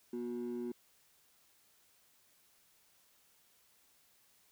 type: ring-modulated tone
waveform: triangle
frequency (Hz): 301.9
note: D4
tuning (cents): +48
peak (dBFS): -31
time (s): 0.13-0.72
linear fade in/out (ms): 5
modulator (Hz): 60.4
effects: tanh soft clip ceiling -31 dBFS + white hiss -69 dBFS RMS until 4.51 s